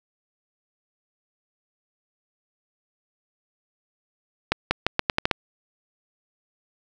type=accelerating click train; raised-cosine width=0.3 ms; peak=-3 dBFS; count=8; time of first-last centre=4.52-5.312 s; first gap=190 ms; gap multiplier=0.82; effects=none